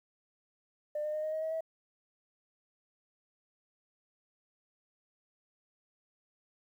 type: tone with pitch steps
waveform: sine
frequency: 599 / 606.7 / 614.4 / 622.3 / 630.2 / 638.3 / 646.5 Hz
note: D5 / D#5 / D#5 / D#5 / D#5 / D#5 / E5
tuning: +34 / -44 / -22 / 0 / +22 / +44 / -34 cents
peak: -31 dBFS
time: 0.95-1.608 s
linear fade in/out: 5 ms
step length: 94 ms
effects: tanh soft clip ceiling -28 dBFS + 11-bit